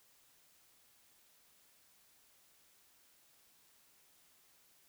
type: silence
effects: white hiss -68 dBFS RMS until 4.88 s